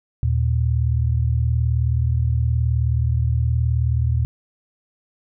sine tone pair together, 78.29 / 117.3 Hz, D#2 / A#2, +11 / +11 cents, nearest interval perfect fifth, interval 700 cents, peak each -19 dBFS, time 0.23-4.25 s, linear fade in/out 0 ms, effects none

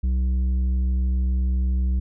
sine tone with tanh clipping, 63.4 Hz, B1, 46 cents sharp, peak -20 dBFS, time 0.03-2 s, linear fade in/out 10 ms, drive 7 dB, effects none

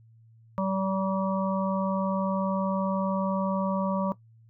harmonic tone, 191.9 Hz, G3, 37 cents flat, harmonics 1 / 3 / 5 / 6, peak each -27 / -30 / -32 / -34 dBFS, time 0.58-4.12 s, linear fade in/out 0 ms, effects noise-tail reverb RT60 0.1 s tail -17 dB re dry + added 113 Hz sine -53 dBFS peak until 4.49 s

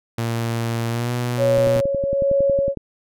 sawtooth tone with pitch glide, 115.9 to 121.73 Hz, A#2 to B2, -10 to -25 cents, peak -17 dBFS, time 0.18-1.81 s, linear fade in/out 5 ms, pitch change +85 cents, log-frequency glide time 0.89-1.12 s
sine tone with tremolo, 554.4 Hz, C#5, in tune, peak -14 dBFS, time 1.37-2.75 s, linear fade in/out 50 ms, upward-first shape sine, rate 1.2 Hz, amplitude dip 45%
click train, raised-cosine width 3 ms, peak -15 dBFS, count 14, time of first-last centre 1.58-2.773 s, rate 10.9 Hz
effects none

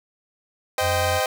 sawtooth chord, C minor, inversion none, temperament equal with one note detuned, 515.7 / 622.3 / 784 Hz, C5 / Eb5 / G5, -25 / 0 / 0 cents, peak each -21 dBFS, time 0.78-1.26 s, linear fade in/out 2 ms
triangle tone, 90 Hz, F#2, 47 cents flat, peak -24 dBFS, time 0.8-1.21 s, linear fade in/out 50 ms
effects none

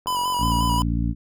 click train, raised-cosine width 1 ms, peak -23 dBFS, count 35, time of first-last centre 0.06-0.806 s, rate 45.6 Hz
square tone with vibrato, 987.8 Hz, B5, in tune, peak -22 dBFS, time 0.07-0.82 s, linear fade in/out 0 ms, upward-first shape square, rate 5.6 Hz, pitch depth 28 cents each way
harmonic tone, 57.4 Hz, A#1, 26 cents flat, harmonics 1 / 2 / 3 / 4 / 5, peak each -23 / -26 / -28 / -29 / -30 dBFS, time 0.38-1.15 s, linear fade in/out 50 ms
effects none

